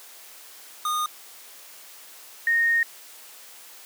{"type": "tone pair in turn", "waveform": ["square", "sine"], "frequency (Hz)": [1228, 1851.1], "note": ["D#6", "A#6"], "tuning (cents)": [-23, -13], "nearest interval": "perfect fifth", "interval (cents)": 710, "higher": "second", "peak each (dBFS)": [-24, -18], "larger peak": "second", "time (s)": [[0.85, 1.06], [2.47, 2.83]], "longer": "second", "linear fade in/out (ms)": 2, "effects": ["white hiss -46 dBFS RMS until 3.85 s", "high-pass 400 Hz 12 dB/octave"]}